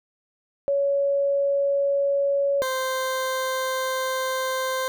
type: tone pair in turn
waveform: sine / 20% pulse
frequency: 560 / 520.8 Hz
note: C#5 / C5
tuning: +18 / -8 cents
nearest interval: minor second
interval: 126 cents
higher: first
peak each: -19 dBFS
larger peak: neither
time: 0.68-2.62 / 2.62-4.88 s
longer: second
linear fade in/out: 0 ms
effects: none